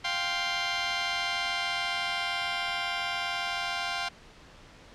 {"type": "chord", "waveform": "10% pulse", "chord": "F suspended second", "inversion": "none", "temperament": "just", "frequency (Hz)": [698.5, 785.8, 1047.7], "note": ["F5", "G5", "C6"], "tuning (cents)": [0, 4, 2], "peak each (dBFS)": [-24, -25, -25], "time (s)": [0.04, 4.09], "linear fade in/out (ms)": 10, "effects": ["pink hiss -52 dBFS RMS until 4.94 s", "low-pass 5000 Hz 12 dB/octave"]}